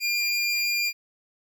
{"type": "tone", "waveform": "25% pulse", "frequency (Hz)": 2401, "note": "D7", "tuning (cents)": 38, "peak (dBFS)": -19, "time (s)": [0, 0.93], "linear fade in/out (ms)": 50, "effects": []}